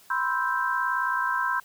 sine chord, C major seventh, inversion third, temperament equal, 987.8 / 1046.5 / 1318.5 / 1568 Hz, B5 / C6 / E6 / G6, 0 / 0 / 0 / 0 cents, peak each -29 / -29 / -32 / -27 dBFS, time 0.1-1.6 s, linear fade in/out 5 ms, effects white hiss -55 dBFS RMS until 1.64 s

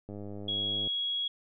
click train, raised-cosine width 2 ms, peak -29 dBFS, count 81, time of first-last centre 0.09-0.874 s, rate 102 Hz
sine tone, 3322 Hz, G#7, in tune, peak -29 dBFS, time 0.48-1.28 s, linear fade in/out 5 ms
effects none

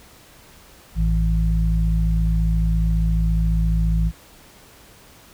harmonic tone, 54.5 Hz, A1, 16 cents flat, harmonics 1 / 2 / 3, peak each -17 / -29 / -22 dBFS, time 0.95-4.12 s, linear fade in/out 50 ms, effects pink hiss -48 dBFS RMS until 5.33 s

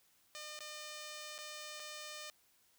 5% pulse tone with dropouts, 605 Hz, D#5, 49 cents flat, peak -34 dBFS, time 0.35-2.3 s, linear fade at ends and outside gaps 0 ms, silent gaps 0.591-0.606 / 1.381-1.387 / 1.797-1.8 s, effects white hiss -71 dBFS RMS until 2.78 s

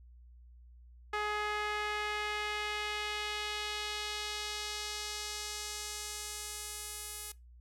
sawtooth tone with band-pass filter sweep, 420 Hz, G#4, 19 cents sharp, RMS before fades -38 dBFS, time 1.13-7.32 s, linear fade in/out 5 ms, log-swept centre 1500 to 11000 Hz, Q 1.1, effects noise-tail reverb RT60 0.2 s tail -20 dB re dry + added 60 Hz sine -53 dBFS peak until 7.6 s

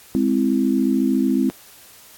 sine chord, Ab augmented, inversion none, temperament equal, 207.7 / 261.6 / 329.6 Hz, Ab3 / C4 / E4, 0 / 0 / 0 cents, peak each -21 / -18 / -22 dBFS, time 0.15-1.5 s, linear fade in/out 0 ms, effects white hiss -46 dBFS RMS until 2.17 s + AAC 64 kbps

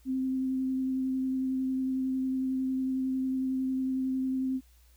sine tone with vibrato, 261.6 Hz, C4, in tune, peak -27 dBFS, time 0.05-4.61 s, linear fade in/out 50 ms, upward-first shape sine, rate 11 Hz, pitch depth 11 cents each way, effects added 60 Hz sine -57 dBFS peak until 4.96 s + white hiss -66 dBFS RMS until 4.96 s

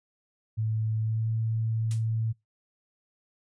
sine tone with pitch glide, 110 to 112.05 Hz, A2 to A2, 0 to +32 cents, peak -25 dBFS, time 0.57-2.33 s, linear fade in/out 20 ms, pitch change +32 cents, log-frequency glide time 1.01-1.29 s
blue noise with exponential decay, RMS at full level -35 dBFS, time 1.91-2.06 s, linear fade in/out 0 ms, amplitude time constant 32 ms
effects noise-tail reverb RT60 0.2 s tail -25 dB re dry + resampled to 22050 Hz

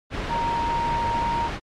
sine tone in noise, 932.3 Hz, A#5, in tune, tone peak -22 dBFS, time 0.28-1.5 s, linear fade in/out 50 ms, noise pink, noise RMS -28 dBFS, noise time 0.1-1.6 s, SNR +3 dB, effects low-pass 3000 Hz 12 dB/octave + MP3 64 kbps

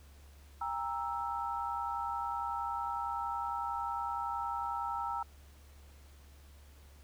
sine chord, E diminished, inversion first, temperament equal with one note detuned, 801.4 / 932.3 / 1318.5 Hz, G5 / Bb5 / E6, +38 / 0 / 0 cents, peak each -39 / -37 / -38 dBFS, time 0.61-5.23 s, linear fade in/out 5 ms, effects added 71 Hz sine -54 dBFS peak until 7.03 s + pink hiss -63 dBFS RMS until 7.03 s

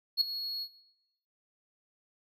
triangle tone with ADSR envelope, 4331 Hz, C#8, 41 cents flat, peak -19 dBFS, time 0.17-0.69 s, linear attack 42 ms, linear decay 3 ms, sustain -13 dB, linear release 69 ms, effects noise-tail reverb RT60 0.8 s tail -18 dB re dry

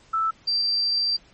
sine tone pair in turn, 1318.5 / 4699 Hz, E6 / D8, 0 / 0 cents, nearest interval octave + minor seventh, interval 2200 cents, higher second, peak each -20 dBFS, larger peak neither, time 0.13-0.31 / 0.47-1.17 s, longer second, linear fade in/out 10 ms, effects pink hiss -55 dBFS RMS until 1.33 s + MP3 32 kbps

